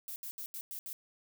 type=noise bursts at uneven times; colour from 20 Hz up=violet; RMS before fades=-42 dBFS; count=6; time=0.08-0.16 / 0.23-0.31 / 0.38-0.46 / 0.54-0.61 / 0.71-0.79 / 0.86-0.93 s; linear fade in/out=0 ms; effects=none